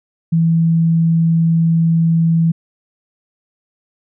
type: tone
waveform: sine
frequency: 164.81 Hz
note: E3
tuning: in tune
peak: -10 dBFS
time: 0.32-2.52 s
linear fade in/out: 10 ms
effects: none